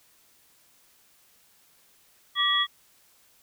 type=tone cluster; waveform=sine; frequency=1167 / 1925 / 3339 Hz; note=D6 / B6 / G#7; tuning=-11 / -45 / +9 cents; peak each=-27 / -27 / -23 dBFS; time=2.35-2.67 s; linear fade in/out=50 ms; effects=white hiss -61 dBFS RMS until 3.42 s